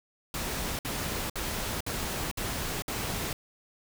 pink noise bursts, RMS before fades -33 dBFS, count 6, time 0.34-3.33 s, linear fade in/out 2 ms, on 450 ms, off 58 ms, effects none

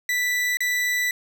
40% pulse tone with dropouts, 1975.5 Hz, B6, in tune, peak -20 dBFS, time 0.09-1.11 s, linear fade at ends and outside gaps 2 ms, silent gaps 0.571-0.605 s, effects none

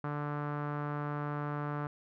sawtooth tone with low-pass filter, 146.83 Hz, D3, in tune, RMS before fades -36 dBFS, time 0.04-1.87 s, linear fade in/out 2 ms, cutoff 1300 Hz, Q 2.8, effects none

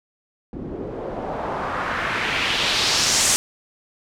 white noise with low-pass filter sweep, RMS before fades -23 dBFS, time 0.53-3.36 s, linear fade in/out 0 ms, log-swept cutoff 280 to 8300 Hz, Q 1.8, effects none

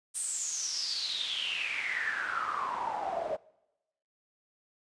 pink noise with band-pass filter sweep, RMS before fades -34 dBFS, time 0.14-3.37 s, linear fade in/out 20 ms, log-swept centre 9000 to 590 Hz, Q 9.7, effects noise-tail reverb RT60 0.9 s tail -22 dB re dry + resampled to 22050 Hz

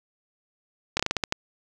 slowing click train, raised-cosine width 0.2 ms, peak -6 dBFS, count 8, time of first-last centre 0.97-1.324 s, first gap 25 ms, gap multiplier 1.23, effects none

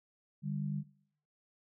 sine tone pair together, 148.4 / 198.02 Hz, D3 / G3, +18 / +18 cents, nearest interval perfect fourth, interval 500 cents, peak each -35 / -38 dBFS, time 0.42-0.84 s, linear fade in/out 50 ms, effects noise-tail reverb RT60 0.6 s tail -19 dB re dry

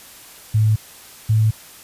sine tone pair in turn, 108.4 / 109.47 Hz, A2 / A2, -25 / -8 cents, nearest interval unison, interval 17 cents, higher second, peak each -12 dBFS, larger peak neither, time 0.54-0.76 / 1.29-1.51 s, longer neither, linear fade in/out 10 ms, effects white hiss -42 dBFS RMS until 1.83 s + resampled to 32000 Hz

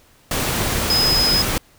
sine tone in noise, 5060 Hz, D#8, 28 cents sharp, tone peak -15 dBFS, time 0.9-1.42 s, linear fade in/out 2 ms, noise pink, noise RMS -21 dBFS, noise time 0.31-1.58 s, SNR +3 dB, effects pink hiss -53 dBFS RMS until 1.78 s

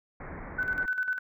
pink low-pass noise, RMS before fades -41 dBFS, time 0.2-0.86 s, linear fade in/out 5 ms, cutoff 2200 Hz, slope 96 dB/octave
sine tone with tremolo, 1504 Hz, F#6, 28 cents sharp, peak -25 dBFS, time 0.58-1.19 s, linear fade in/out 10 ms, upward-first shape square, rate 10 Hz, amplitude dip 60%
effects none

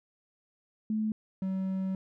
sine / triangle tone pair in turn, 216.6 / 189.91 Hz, A3 / F#3, -27 / +45 cents, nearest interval major second, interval 228 cents, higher first, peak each -27 dBFS, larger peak neither, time 0.9-1.12 / 1.42-1.95 s, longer second, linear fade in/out 2 ms, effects none

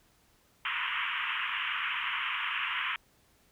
white band-pass noise, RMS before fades -33 dBFS, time 0.65-2.96 s, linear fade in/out 2 ms, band 960 to 3100 Hz, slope 96 dB/octave, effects pink hiss -66 dBFS RMS until 3.51 s

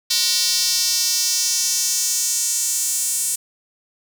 square tone with high-pass filter sweep, 207.7 Hz, G#3, in tune, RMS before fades -20 dBFS, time 0.1-3.36 s, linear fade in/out 10 ms, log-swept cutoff 4500 to 8100 Hz, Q 2.6, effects none

